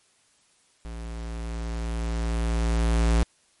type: tone with level ramp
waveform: square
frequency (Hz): 56.9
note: A#1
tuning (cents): -41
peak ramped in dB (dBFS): -35 to -18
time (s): 0.85-3.23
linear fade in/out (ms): 0
effects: white hiss -63 dBFS RMS until 3.6 s + MP3 48 kbps